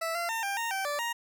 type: tone with pitch steps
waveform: 20% pulse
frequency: 658 / 686 / 907 / 795 / 924 / 775 / 583 / 938 Hz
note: E5 / F5 / A#5 / G5 / A#5 / G5 / D5 / A#5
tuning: -3 / -31 / -48 / +24 / -16 / -20 / -13 / +11 cents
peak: -25 dBFS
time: 0.01-1.13 s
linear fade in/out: 10 ms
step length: 140 ms
effects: none